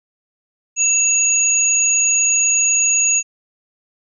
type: tone pair together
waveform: sine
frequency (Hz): 2673 / 6736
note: E7 / G#8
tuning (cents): +23 / +24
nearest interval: octave + major third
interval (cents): 1601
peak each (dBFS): -21 / -13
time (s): 0.76-3.23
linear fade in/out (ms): 50
effects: none